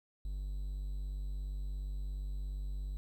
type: tone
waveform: triangle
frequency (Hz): 48.58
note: G1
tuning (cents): -15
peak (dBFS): -34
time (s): 0.25-2.97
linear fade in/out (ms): 0
effects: 11-bit